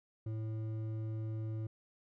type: tone with hard clipping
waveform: sine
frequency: 110 Hz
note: A2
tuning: in tune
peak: -38 dBFS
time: 0.26-1.67 s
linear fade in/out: 5 ms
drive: 8 dB
effects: none